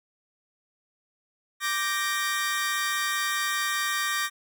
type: chord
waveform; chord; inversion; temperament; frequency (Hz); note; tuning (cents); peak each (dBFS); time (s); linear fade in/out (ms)
sawtooth; G minor; second; equal; 1174.7 / 1568 / 1864.7; D6 / G6 / Bb6; 0 / 0 / 0; -26 / -29 / -25; 1.6-4.3; 50
effects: none